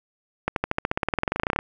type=accelerating click train; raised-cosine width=0.5 ms; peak=-7 dBFS; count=23; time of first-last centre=0.48-1.589 s; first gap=82 ms; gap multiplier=0.95; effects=none